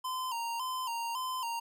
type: tone with vibrato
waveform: square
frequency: 976 Hz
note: B5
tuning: 21 cents flat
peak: -34 dBFS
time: 0.04-1.6 s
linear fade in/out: 10 ms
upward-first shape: square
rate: 1.8 Hz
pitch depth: 86 cents each way
effects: none